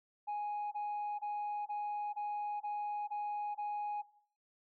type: tone bursts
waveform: sine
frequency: 830.6 Hz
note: G#5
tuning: in tune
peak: -33 dBFS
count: 8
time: 0.27-4.024 s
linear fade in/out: 20 ms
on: 450 ms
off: 22 ms
effects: noise-tail reverb RT60 0.5 s tail -17 dB re dry + tanh soft clip ceiling -34 dBFS